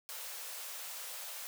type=high-pass noise; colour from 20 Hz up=white; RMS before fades=-44 dBFS; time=0.09-1.47 s; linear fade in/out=0 ms; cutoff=470 Hz; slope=96 dB/octave; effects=none